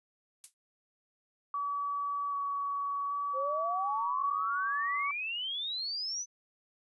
violet noise with exponential decay, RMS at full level -38 dBFS, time 0.44-0.54 s, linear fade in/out 0 ms, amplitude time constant 20 ms
sine tone with vibrato, 1136 Hz, C#6, 42 cents sharp, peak -31 dBFS, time 1.54-5.11 s, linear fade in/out 2 ms, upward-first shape square, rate 0.64 Hz, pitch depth 9 cents each way
sine exponential sweep, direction up, 510 to 6130 Hz, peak -33 dBFS, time 3.33-6.26 s, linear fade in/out 50 ms
effects resampled to 24000 Hz

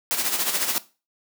white noise with tremolo, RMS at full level -22 dBFS, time 0.11-0.78 s, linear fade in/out 0 ms, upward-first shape sine, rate 14 Hz, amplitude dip 60%, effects noise-tail reverb RT60 0.3 s tail -17 dB re dry + high-pass 200 Hz 12 dB/octave

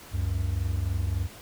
triangle tone pair together, 70.4 / 93.97 Hz, C#2 / F#2, +27 / +27 cents, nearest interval perfect fourth, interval 500 cents, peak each -27 / -25 dBFS, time 0.11-1.29 s, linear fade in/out 50 ms, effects pink hiss -47 dBFS RMS until 1.41 s

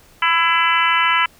harmonic tone with a mistuned harmonic, 333 Hz, E4, 18 cents sharp, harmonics 3 / 4 / 5 / 6 / 7 / 8 / 9, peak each -19 / -19 / -22 / -21 / -23 / -24 / -23 dBFS, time 0.22-1.26 s, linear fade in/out 5 ms, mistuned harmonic 6, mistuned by +19 cents, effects pink hiss -50 dBFS RMS until 1.39 s

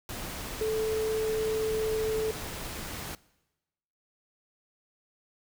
sine tone in noise, 437.4 Hz, A4, 10 cents flat, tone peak -26 dBFS, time 0.61-2.31 s, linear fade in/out 2 ms, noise pink, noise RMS -38 dBFS, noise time 0.09-3.15 s, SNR +9 dB, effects noise-tail reverb RT60 1.0 s tail -21 dB re dry

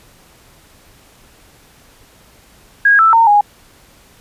sine tone with pitch steps, 1640 / 1322 / 914 / 825 Hz, G#6 / E6 / A#5 / G#5, -22 / +5 / -34 / -12 cents, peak -6 dBFS, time 2.85-3.41 s, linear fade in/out 5 ms, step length 140 ms, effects pink hiss -47 dBFS RMS until 4.2 s + resampled to 32000 Hz

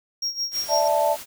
triangle tone with tremolo, 5588 Hz, F8, in tune, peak -21 dBFS, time 0.22-0.88 s, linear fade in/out 5 ms, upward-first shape sine, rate 6.1 Hz, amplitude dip 80%
white noise, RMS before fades -37 dBFS, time 0.51-1.26 s, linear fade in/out 50 ms
sine chord, D suspended second, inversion none, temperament just, 587.3 / 660.7 / 881 Hz, D5 / E5 / A5, 0 / +4 / +2 cents, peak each -22 dBFS, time 0.68-1.17 s, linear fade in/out 50 ms
effects none

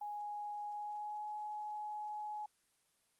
sine tone with pitch glide, 830.6 to 843.2 Hz, G#5 to G#5, 0 to +26 cents, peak -40 dBFS, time 0.01-2.46 s, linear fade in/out 5 ms, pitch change +26 cents, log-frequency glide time 0.69-1.27 s, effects white hiss -75 dBFS RMS until 3.19 s + Opus 24 kbps

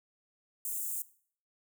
white high-pass noise, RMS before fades -36 dBFS, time 0.65-1.02 s, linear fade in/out 2 ms, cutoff 7200 Hz, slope 48 dB/octave, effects noise-tail reverb RT60 0.5 s tail -18 dB re dry

